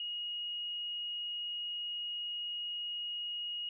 sine tone, 2881 Hz, F#7, 47 cents flat, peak -36 dBFS, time 0-3.69 s, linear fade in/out 2 ms, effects none

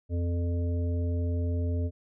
harmonic tone with a mistuned harmonic, 86 Hz, F2, 26 cents flat, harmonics 1 / 3 / 5 / 7, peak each -26 / -36 / -40 / -43 dBFS, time 0.09-1.91 s, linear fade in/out 50 ms, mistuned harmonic 5, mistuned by +20 cents, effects none

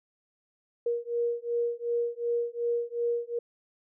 sine beating tone pair, 471.8 / 474.5 Hz, A#4 / A#4, +21 / +31 cents, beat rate 2.7 Hz, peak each -30 dBFS, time 0.86-3.39 s, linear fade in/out 5 ms, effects none

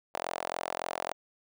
sawtooth tone with high-pass filter, 43.56 Hz, F1, 4 cents flat, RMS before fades -36 dBFS, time 0.14-1.13 s, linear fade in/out 0 ms, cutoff 680 Hz, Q 2.8, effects none

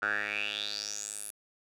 10% pulse tone with band-pass filter sweep, 103.83 Hz, G#2, in tune, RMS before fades -35 dBFS, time 0.02-1.31 s, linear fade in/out 5 ms, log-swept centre 1400 to 11000 Hz, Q 6.7, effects none

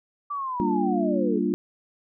sine linear sweep, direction down, 1174.7 to 405.2 Hz, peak -27 dBFS, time 0.3-1.39 s, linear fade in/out 10 ms
sine chord, G minor seventh, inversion none, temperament equal, 196 / 233.1 / 293.7 / 349.2 Hz, G3 / Bb3 / D4 / F4, 0 / 0 / 0 / 0 cents, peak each -27 dBFS, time 0.6-1.54 s, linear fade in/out 0 ms
effects none

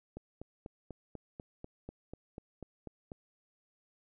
click train, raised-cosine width 2 ms, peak -30 dBFS, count 13, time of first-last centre 0.17-3.118 s, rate 4.07 Hz, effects none

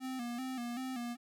square tone with vibrato, 249 Hz, B3, 14 cents sharp, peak -38 dBFS, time 0-1.17 s, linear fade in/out 50 ms, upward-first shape square, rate 2.6 Hz, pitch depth 73 cents each way, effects none

